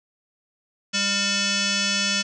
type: tone with frequency modulation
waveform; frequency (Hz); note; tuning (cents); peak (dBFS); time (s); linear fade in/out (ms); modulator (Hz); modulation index
sine; 1396.9; F6; 0; -20; 0.93-2.23; 20; 798; 6.6
effects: none